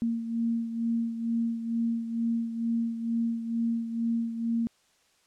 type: beating tone pair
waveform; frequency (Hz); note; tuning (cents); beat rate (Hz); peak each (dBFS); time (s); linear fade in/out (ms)
sine; 230.3 / 232.5; A#3 / A#3; -21 / -4; 2.2; -27 / -34; 0.02-4.67; 0
effects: white hiss -66 dBFS RMS until 5.26 s + low-pass 8000 Hz 12 dB/octave